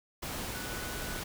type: tone in noise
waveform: sine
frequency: 1480 Hz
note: F#6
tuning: in tune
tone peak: -45 dBFS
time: 0.54-1.2 s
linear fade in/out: 10 ms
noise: pink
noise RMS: -38 dBFS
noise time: 0.22-1.24 s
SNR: -10 dB
effects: none